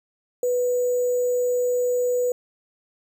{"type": "tone with sample-and-hold", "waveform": "sine", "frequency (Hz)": 493.9, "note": "B4", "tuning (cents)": 0, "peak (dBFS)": -19, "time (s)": [0.43, 2.32], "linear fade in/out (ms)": 2, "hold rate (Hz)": 7350, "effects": []}